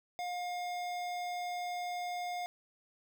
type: tone with notch filter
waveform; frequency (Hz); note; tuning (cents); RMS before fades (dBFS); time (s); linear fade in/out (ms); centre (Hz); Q
square; 712; F5; +33; -38; 0.19-2.46; 0; 11000; 0.86
effects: none